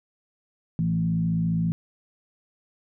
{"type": "tone with frequency modulation", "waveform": "sine", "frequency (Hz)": 167.4, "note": "E3", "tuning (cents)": 27, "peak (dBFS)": -21, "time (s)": [0.79, 1.72], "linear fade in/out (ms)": 0, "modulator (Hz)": 54.8, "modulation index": 0.74, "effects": []}